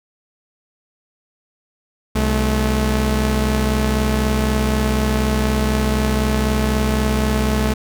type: tone pair together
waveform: sawtooth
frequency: 64 / 215.6 Hz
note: C2 / A3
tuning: -38 / -35 cents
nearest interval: octave + major sixth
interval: 2103 cents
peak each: -14 / -15 dBFS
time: 2.15-7.74 s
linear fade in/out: 10 ms
effects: none